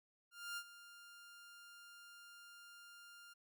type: tone with ADSR envelope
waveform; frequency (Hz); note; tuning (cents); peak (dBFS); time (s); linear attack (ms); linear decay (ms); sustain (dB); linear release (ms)
sawtooth; 1400; F6; +4; -38; 0.31-3.34; 260; 62; -15; 15
effects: none